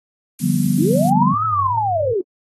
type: noise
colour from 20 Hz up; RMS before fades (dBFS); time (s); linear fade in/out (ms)
violet; -28; 0.39-1.1; 2
type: chord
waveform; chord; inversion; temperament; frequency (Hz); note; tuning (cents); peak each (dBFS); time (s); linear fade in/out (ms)
sine; G dominant seventh; second; just; 147 / 176.4 / 196 / 245; D3 / F3 / G3 / B3; +2 / +18 / 0 / -14; -20; 0.4-1.36; 50
type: linear two-way sweep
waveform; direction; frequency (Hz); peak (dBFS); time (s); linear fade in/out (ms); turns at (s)
sine; up then down; 257.5 to 1318.5 to 353.2; -16; 0.78-2.21; 5; 1.45
type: tone with vibrato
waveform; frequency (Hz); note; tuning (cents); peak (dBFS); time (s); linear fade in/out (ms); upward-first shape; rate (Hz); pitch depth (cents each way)
sine; 103.83; G#2; 0; -26; 1.33-2.13; 5; square; 2.6; 87
effects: AAC 32 kbps